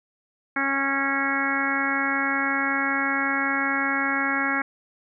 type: harmonic tone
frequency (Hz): 274.7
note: C#4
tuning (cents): -16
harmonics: 1 / 2 / 3 / 4 / 5 / 6 / 7 / 8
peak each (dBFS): -29 / -37 / -32 / -32 / -29 / -27 / -30 / -29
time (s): 0.56-4.62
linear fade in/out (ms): 5
effects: none